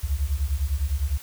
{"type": "beating tone pair", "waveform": "sine", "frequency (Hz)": [65.41, 75.31], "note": ["C2", "D2"], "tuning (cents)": [0, 44], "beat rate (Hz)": 9.9, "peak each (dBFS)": -25, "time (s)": [0.03, 1.18], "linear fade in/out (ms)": 10, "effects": ["white hiss -44 dBFS RMS until 1.22 s"]}